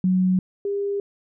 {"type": "tone pair in turn", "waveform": "sine", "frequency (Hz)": [185, 401.9], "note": ["F#3", "G4"], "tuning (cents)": [0, 43], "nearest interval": "octave + minor second", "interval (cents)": 1343, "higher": "second", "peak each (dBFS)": [-16, -22], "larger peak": "first", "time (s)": [[0.04, 0.39], [0.65, 1]], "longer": "neither", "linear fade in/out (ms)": 2, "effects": []}